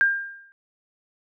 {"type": "tone with exponential decay", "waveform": "sine", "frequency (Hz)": 1600, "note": "G6", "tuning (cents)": 35, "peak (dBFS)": -13, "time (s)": [0.01, 0.52], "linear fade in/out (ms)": 0, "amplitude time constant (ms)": 110, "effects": []}